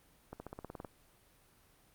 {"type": "accelerating click train", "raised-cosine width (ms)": 1, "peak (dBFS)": -29, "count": 10, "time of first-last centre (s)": [0.33, 0.848], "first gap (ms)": 70, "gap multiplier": 0.95, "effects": ["pink hiss -66 dBFS RMS until 1.94 s", "Opus 32 kbps"]}